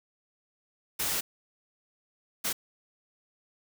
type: noise bursts at uneven times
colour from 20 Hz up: white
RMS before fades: -30 dBFS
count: 2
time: 0.99-1.21 / 2.44-2.53 s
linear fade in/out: 10 ms
effects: none